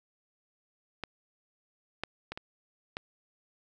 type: clicks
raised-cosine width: 0.3 ms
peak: -19 / -16 / -21 / -23 / -19 dBFS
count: 5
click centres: 1.037 / 2.036 / 2.32 / 2.375 / 2.969 s
effects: none